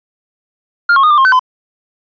triangle tone with pitch steps, 1405 / 1089 / 1232 / 1189 / 1066 / 1522 / 1019 Hz, F6 / C#6 / D#6 / D6 / C6 / F#6 / C6, +10 / -31 / -17 / +21 / +32 / +48 / -46 cents, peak -4 dBFS, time 0.89-1.394 s, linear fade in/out 5 ms, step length 72 ms, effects resampled to 11025 Hz

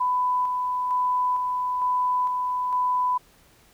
sine tone with tremolo, 998 Hz, B5, 18 cents sharp, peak -20 dBFS, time 0-3.18 s, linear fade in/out 10 ms, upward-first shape square, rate 1.1 Hz, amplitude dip 30%, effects pink hiss -57 dBFS RMS until 3.73 s

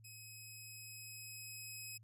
10% pulse tone with level ramp, 2545 Hz, D#7, 39 cents sharp, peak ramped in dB -44 to -37 dBFS, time 0.04-1.98 s, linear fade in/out 10 ms, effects added 111 Hz sine -59 dBFS peak until 2.03 s + resampled to 32000 Hz

